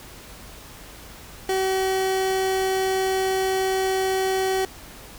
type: tone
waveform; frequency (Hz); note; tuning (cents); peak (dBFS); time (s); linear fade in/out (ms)
30% pulse; 380.3; F#4; +48; -18; 1.49-4.65; 2
effects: added 50 Hz sine -50 dBFS peak until 5.18 s + pink hiss -43 dBFS RMS until 5.18 s